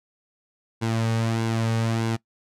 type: tone with flanger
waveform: sawtooth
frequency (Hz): 113.5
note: A#2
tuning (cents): -46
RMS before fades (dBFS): -24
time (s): 0.81-2.17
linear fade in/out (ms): 20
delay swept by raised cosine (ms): 1.6 to 3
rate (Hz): 1.6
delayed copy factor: -0.5
effects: noise-tail reverb RT60 0.1 s tail -21 dB re dry + low-pass 9000 Hz 12 dB/octave